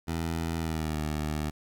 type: tone with pitch glide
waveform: 15% pulse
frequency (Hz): 82.41 to 76.01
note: E2 to D#2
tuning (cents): 0 to -40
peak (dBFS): -23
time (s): 0.07-1.51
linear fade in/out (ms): 20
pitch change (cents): -140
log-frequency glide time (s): 0.56-1.03
effects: 10-bit